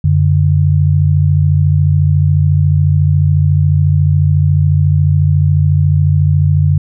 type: tone pair together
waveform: sine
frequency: 91.84 / 145.9 Hz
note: F#2 / D3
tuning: -12 / -11 cents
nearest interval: minor sixth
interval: 801 cents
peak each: -10 dBFS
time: 0.04-6.78 s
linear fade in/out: 5 ms
effects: none